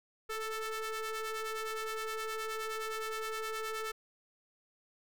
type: ring-modulated tone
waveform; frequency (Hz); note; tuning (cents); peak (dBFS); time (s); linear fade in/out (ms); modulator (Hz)
sawtooth; 441.9; A4; +7; -29; 0.29-3.92; 10; 879
effects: none